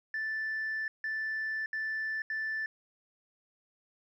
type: tone bursts at uneven times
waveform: sine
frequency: 1760 Hz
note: A6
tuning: in tune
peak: -30 dBFS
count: 4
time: 0.14-0.88 / 1.04-1.66 / 1.73-2.22 / 2.3-2.66 s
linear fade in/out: 2 ms
effects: tanh soft clip ceiling -29 dBFS + 12-bit